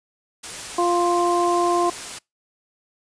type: noise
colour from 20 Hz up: white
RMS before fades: -33 dBFS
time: 0.43-2.19 s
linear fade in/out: 10 ms
type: harmonic tone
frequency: 349.2 Hz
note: F4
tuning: in tune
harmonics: 1 / 2 / 3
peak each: -20 / -22 / -22 dBFS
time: 0.78-1.9 s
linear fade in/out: 5 ms
effects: noise-tail reverb RT60 0.2 s tail -25 dB re dry + resampled to 22050 Hz